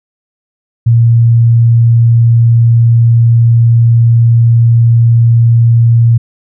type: tone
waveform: sine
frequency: 116.54 Hz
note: A#2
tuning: in tune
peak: -3 dBFS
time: 0.86-6.18 s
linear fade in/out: 10 ms
effects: none